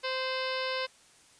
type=harmonic tone with a mistuned harmonic; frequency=520 Hz; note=C5; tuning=11 cents flat; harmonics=1 / 2 / 3 / 4 / 5 / 6 / 7 / 8 / 9 / 10; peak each=-34 / -37 / -39 / -40 / -41 / -42 / -42 / -43 / -44 / -44 dBFS; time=0.03-0.87 s; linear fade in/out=20 ms; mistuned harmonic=6; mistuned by=-62 cents; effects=white hiss -59 dBFS RMS until 1.39 s + resampled to 22050 Hz